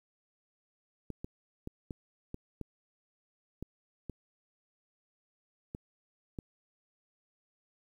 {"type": "clicks", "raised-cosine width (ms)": 3, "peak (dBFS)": -26, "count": 10, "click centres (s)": [1.103, 1.245, 1.674, 1.908, 2.344, 2.613, 3.626, 4.097, 5.749, 6.388], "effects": ["10-bit"]}